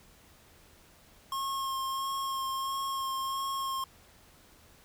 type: tone with vibrato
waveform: square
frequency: 1077 Hz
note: C6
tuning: 50 cents sharp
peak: -32 dBFS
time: 1.32-3.84 s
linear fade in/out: 2 ms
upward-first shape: sine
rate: 1.5 Hz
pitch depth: 15 cents each way
effects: added 78 Hz sine -67 dBFS peak until 4.84 s + pink hiss -59 dBFS RMS until 4.84 s